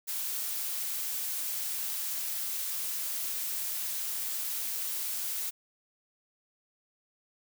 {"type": "noise", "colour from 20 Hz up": "blue", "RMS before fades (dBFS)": -34, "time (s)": [0.07, 5.51], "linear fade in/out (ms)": 20, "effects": []}